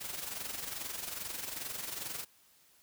white noise with amplitude modulation, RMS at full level -38 dBFS, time 0-2.25 s, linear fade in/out 20 ms, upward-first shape sine, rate 22.4 Hz, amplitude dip 60%, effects white hiss -65 dBFS RMS until 2.82 s

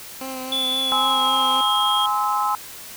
15% pulse tone with vibrato, 261.2 Hz, C4, 3 cents flat, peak -23 dBFS, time 0.21-1.61 s, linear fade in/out 2 ms, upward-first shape sine, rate 3.7 Hz, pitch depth 21 cents each way
triangle tone with pitch glide, 3452 to 3239 Hz, A7 to G#7, -34 to -44 cents, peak -19 dBFS, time 0.52-2.06 s, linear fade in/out 2 ms, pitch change -110 cents, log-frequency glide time 0.77-1.36 s
sine chord, Ab augmented, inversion none, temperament just, 830.6 / 1038.3 / 1297.8 Hz, Ab5 / C6 / E6, 0 / -14 / -27 cents, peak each -23 dBFS, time 0.92-2.55 s, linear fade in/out 0 ms
effects white hiss -38 dBFS RMS until 2.96 s

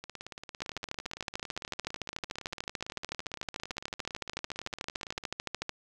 two click trains, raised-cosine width 0.2 ms, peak -24 / -16 dBFS, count 93 / 70, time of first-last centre 0.04-5.238 / 0.62-5.694 s, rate 17.7 / 13.6 Hz, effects none

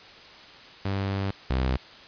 sawtooth tone pair in turn, 98 / 64.6 Hz, G2 / C2, 0 / -21 cents, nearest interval perfect fifth, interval 721 cents, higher first, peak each -22 / -19 dBFS, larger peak second, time 0.85-1.31 / 1.5-1.77 s, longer first, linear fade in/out 5 ms, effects white hiss -47 dBFS RMS until 2.07 s + resampled to 11025 Hz

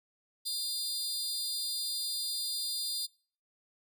sawtooth tone cluster, 3617 / 4175 / 4804 Hz, A7 / C8 / D8, +47 / -5 / +38 cents, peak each -38 / -37 / -31 dBFS, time 0.45-3.07 s, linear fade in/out 20 ms, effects noise-tail reverb RT60 0.5 s tail -26 dB re dry

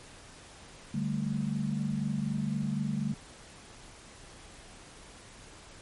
sine chord, D suspended fourth, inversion none, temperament equal, 146.83 / 196 / 220 Hz, D3 / G3 / A3, 0 / 0 / 0 cents, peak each -33 dBFS, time 0.94-3.14 s, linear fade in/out 5 ms, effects pink hiss -51 dBFS RMS until 5.81 s + MP3 48 kbps

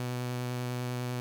sawtooth tone with vibrato, 123.9 Hz, B2, 6 cents sharp, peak -28 dBFS, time 0-1.2 s, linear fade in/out 0 ms, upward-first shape triangle, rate 10 Hz, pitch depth 14 cents each way, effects 9-bit

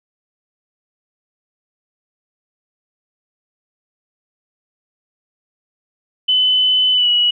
sine tone with pitch glide, 3019 to 2925 Hz, F#7 to F#7, +34 to -21 cents, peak -11 dBFS, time 6.28-7.31 s, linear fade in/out 10 ms, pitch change -55 cents, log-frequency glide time 6.93-7.09 s, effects none

